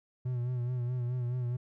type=tone with vibrato; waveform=triangle; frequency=123.47 Hz; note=B2; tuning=in tune; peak=-28 dBFS; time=0.25-1.57 s; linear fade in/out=10 ms; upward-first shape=sine; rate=4.7 Hz; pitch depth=49 cents each way; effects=none